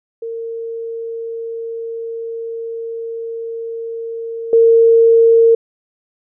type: tone with level steps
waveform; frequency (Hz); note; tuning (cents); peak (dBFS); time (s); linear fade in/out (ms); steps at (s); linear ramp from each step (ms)
sine; 457.9; A#4; -31; -22 / -6; 0.22-5.55; 5; 4.53; 2
effects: none